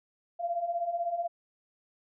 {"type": "beating tone pair", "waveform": "sine", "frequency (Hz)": [675, 691], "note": ["E5", "F5"], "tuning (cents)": [41, -19], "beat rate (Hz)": 16, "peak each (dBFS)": [-35, -30], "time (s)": [0.39, 1.28], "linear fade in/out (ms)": 20, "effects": []}